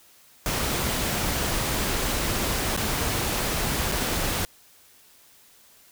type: noise with dropouts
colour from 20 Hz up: pink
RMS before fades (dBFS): -26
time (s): 0.46-4.45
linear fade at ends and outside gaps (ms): 0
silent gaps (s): 2.765-2.775 / 3.916-3.921
effects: white hiss -55 dBFS RMS until 5.91 s